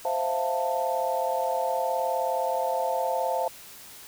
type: chord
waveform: sine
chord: F major seventh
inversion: second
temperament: equal with one note detuned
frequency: 523.3 / 659.3 / 698.5 / 887.7 Hz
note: C5 / E5 / F5 / A5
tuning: 0 / 0 / 0 / +15 cents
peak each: -29 / -31 / -30 / -29 dBFS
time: 0.05-3.48 s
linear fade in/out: 2 ms
effects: white hiss -46 dBFS RMS until 4.07 s